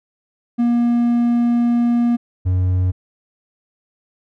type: tone pair in turn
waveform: triangle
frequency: 237.9 / 91.72 Hz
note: A#3 / F#2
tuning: +35 / -15 cents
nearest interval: octave + perfect fourth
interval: 1650 cents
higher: first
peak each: -11 / -12 dBFS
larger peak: first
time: 0.58-2.17 / 2.45-2.92 s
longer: first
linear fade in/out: 20 ms
effects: none